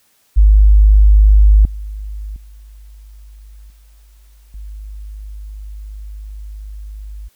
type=tone with level steps; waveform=sine; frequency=51.4 Hz; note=G#1; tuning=17 cents flat; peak=-4 / -23 / -35 / -42 / -27 dBFS; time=0.36-7.29 s; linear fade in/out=20 ms; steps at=1.65 / 2.36 / 3.7 / 4.54 s; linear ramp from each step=2 ms; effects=white hiss -57 dBFS RMS until 7.35 s